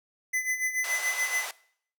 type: tone with tremolo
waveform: square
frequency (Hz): 2019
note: B6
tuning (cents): +38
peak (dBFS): -25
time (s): 0.33-1.46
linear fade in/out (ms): 10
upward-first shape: sine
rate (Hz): 7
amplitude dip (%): 70
type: band-pass noise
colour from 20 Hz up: pink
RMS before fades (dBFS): -37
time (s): 0.84-1.51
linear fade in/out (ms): 2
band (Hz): 640 to 14000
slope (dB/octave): 24
effects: noise-tail reverb RT60 0.6 s tail -20 dB re dry

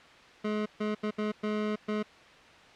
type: tone bursts at uneven times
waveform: 25% pulse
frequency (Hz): 212.1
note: G#3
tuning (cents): +37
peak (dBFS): -25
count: 6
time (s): 0.44-0.66 / 0.8-0.95 / 1.03-1.11 / 1.18-1.32 / 1.43-1.76 / 1.88-2.03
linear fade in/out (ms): 10
effects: white hiss -53 dBFS RMS until 2.75 s + low-pass 3000 Hz 12 dB/octave

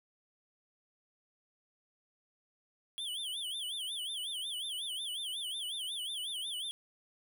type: tone with vibrato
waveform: square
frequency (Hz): 3250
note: G#7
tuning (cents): -38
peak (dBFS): -37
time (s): 2.98-6.71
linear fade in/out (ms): 0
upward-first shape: sine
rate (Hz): 5.5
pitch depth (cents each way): 180
effects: none

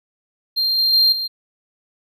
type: tone with level steps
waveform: triangle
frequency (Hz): 4186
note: C8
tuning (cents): 0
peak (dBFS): -15 / -13 / -10 / -20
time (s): 0.56-1.28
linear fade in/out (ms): 20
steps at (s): 0.78 / 0.93 / 1.12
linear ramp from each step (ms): 5
effects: none

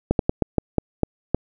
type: slowing click train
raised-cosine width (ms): 2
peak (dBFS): -4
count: 8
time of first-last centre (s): 0.11-1.346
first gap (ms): 82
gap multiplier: 1.25
effects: none

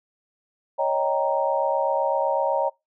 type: chord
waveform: sine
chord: Eb dominant seventh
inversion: third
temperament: equal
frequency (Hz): 554.4 / 622.3 / 784 / 932.3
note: Db5 / Eb5 / G5 / Bb5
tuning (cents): 0 / 0 / 0 / 0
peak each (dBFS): -24 / -26 / -28 / -25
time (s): 0.78-2.7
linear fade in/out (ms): 20
effects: noise-tail reverb RT60 0.2 s tail -24 dB re dry

